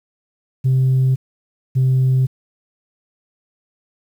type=tone pair in turn; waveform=sine; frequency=130.81 / 130.3 Hz; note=C3 / C3; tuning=0 / -7 cents; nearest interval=unison; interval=7 cents; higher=first; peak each=-10 dBFS; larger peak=neither; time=0.64-1.16 / 1.75-2.27 s; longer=neither; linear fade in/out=20 ms; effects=tanh soft clip ceiling -10 dBFS + 8-bit